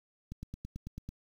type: click train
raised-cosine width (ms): 5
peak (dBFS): -28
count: 8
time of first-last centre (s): 0.32-1.09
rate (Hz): 9.09
effects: 9-bit